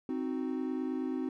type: chord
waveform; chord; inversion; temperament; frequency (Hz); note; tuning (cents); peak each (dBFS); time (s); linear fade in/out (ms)
triangle; C diminished; none; equal; 261.6 / 311.1 / 370; C4 / Eb4 / Gb4; 0 / 0 / 0; -32 / -35 / -37; 0.09-1.29; 2
effects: none